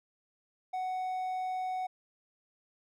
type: tone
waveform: triangle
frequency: 743 Hz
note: F#5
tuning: 7 cents sharp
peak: -30 dBFS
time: 0.73-1.87 s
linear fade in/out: 10 ms
effects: none